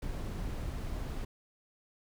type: noise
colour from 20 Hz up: brown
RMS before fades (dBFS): -37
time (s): 0.02-1.25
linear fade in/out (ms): 5
effects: none